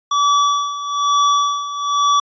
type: tone with tremolo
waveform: square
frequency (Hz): 1149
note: D6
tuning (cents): -38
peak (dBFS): -12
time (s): 0.11-2.2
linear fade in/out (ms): 5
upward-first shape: sine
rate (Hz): 1.1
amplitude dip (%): 75
effects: resampled to 16000 Hz

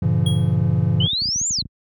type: chord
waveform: triangle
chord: G diminished seventh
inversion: none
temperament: just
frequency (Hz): 98 / 117.6 / 141.12 / 169.34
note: G2 / Bb2 / Db3 / Fb3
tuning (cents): 0 / +16 / +31 / +47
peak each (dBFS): -19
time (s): 0.02-1.07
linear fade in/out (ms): 5
type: tone with exponential decay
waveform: square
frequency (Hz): 3300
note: G#7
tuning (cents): -12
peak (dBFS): -23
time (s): 0.26-0.56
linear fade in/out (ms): 5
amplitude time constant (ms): 64
type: exponential two-way sweep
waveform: sine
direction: up then down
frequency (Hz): 2921 to 7459 to 3950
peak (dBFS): -19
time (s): 1-1.62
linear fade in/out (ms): 5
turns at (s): 1.49
type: clicks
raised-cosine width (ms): 5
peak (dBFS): -20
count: 11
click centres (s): 1.074 / 1.132 / 1.22 / 1.257 / 1.288 / 1.359 / 1.414 / 1.508 / 1.587 / 1.623 / 1.656
effects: high-pass 60 Hz 12 dB/octave

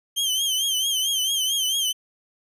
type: tone with vibrato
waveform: sawtooth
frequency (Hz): 3136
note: G7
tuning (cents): 0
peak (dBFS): -18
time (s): 0.16-1.93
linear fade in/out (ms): 20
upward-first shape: triangle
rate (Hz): 4.5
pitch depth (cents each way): 98
effects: resampled to 32000 Hz

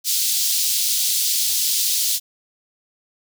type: high-pass noise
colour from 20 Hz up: pink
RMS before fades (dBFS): -20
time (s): 0.04-2.2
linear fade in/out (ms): 50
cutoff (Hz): 3800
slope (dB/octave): 24
effects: none

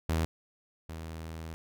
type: tone pair in turn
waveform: sawtooth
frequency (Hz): 80.8 / 80.8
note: E2 / E2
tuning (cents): -34 / -34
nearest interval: unison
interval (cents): 0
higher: neither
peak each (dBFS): -23 / -35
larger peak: first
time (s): 0.09-0.25 / 0.89-1.54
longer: second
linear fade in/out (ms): 0
effects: none

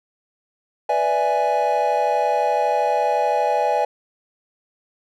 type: chord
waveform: triangle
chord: E dominant seventh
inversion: second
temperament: equal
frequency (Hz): 493.9 / 587.3 / 659.3 / 830.6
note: B4 / D5 / E5 / G#5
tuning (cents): 0 / 0 / 0 / 0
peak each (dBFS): -23 / -21 / -22 / -18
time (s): 0.89-3.85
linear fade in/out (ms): 5
effects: none

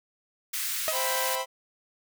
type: high-pass noise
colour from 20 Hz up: white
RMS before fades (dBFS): -31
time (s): 0.53-1.36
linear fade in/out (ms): 10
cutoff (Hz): 1400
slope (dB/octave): 24
type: tone with exponential decay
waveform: sawtooth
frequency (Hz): 632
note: D#5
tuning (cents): +27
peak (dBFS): -19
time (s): 0.88-1.03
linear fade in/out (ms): 0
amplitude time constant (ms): 31
type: chord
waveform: sawtooth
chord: C major seventh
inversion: none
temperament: equal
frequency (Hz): 523.3 / 659.3 / 784 / 987.8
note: C5 / E5 / G5 / B5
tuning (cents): 0 / 0 / 0 / 0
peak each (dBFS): -28 / -34 / -33 / -28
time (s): 0.91-1.46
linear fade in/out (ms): 50
effects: none

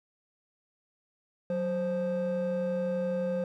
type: tone pair together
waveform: triangle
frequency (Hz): 185 / 523.3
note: F#3 / C5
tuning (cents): 0 / 0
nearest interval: octave + tritone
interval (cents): 1800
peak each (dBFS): -29 / -26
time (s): 1.5-3.44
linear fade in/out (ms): 2
effects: tanh soft clip ceiling -23 dBFS

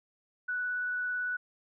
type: tone with vibrato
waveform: sine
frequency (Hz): 1480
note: F#6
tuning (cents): 0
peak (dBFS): -30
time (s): 0.48-1.37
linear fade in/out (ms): 10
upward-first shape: sine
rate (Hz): 18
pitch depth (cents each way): 8
effects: none

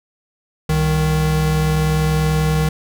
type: tone pair together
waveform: square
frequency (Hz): 65.4 / 155.56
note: C2 / D#3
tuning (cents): 0 / 0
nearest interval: octave + minor third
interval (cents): 1500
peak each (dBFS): -22 / -16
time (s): 0.69-2.69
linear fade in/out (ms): 5
effects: none

